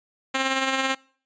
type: tone with tremolo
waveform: 5% pulse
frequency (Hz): 266.1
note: C4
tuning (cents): +29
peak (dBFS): -9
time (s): 0.34-0.95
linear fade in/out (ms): 10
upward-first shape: sine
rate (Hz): 18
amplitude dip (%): 40
effects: noise-tail reverb RT60 0.5 s tail -25 dB re dry + resampled to 16000 Hz